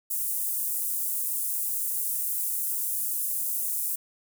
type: high-pass noise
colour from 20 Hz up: pink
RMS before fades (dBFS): -29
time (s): 0.1-3.96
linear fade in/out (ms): 10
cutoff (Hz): 9700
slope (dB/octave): 24
effects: none